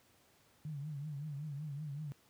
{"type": "tone with vibrato", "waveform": "sine", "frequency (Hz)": 146.83, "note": "D3", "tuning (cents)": 0, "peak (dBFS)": -39, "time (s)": [0.65, 2.12], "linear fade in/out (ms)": 0, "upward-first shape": "triangle", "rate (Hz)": 5.3, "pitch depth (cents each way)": 130, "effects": ["pink hiss -68 dBFS RMS until 2.29 s", "high-pass 80 Hz 12 dB/octave"]}